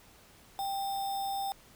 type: tone with sample-and-hold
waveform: sine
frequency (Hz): 788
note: G5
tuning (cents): +9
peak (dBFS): -31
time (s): 0.59-1.52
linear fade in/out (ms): 0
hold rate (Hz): 4410
effects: pink hiss -58 dBFS RMS until 1.75 s